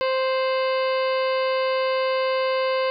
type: harmonic tone with a mistuned harmonic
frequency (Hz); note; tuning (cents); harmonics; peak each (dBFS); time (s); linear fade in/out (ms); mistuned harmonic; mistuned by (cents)
523.3; C5; 0; 1 / 2 / 3 / 4 / 5 / 6 / 7 / 8 / 9; -21 / -27 / -35 / -34 / -36 / -37 / -42 / -41 / -40; 0.01-2.9; 0; 6; -100
effects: none